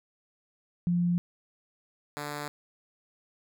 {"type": "tone pair in turn", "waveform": ["sine", "5% pulse"], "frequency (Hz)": [174.61, 146.83], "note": ["F3", "D3"], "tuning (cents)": [0, 0], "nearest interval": "minor third", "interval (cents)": 300, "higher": "first", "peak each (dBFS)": -23, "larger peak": "neither", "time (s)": [[0.87, 1.18], [2.17, 2.48]], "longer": "neither", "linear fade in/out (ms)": 0, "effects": []}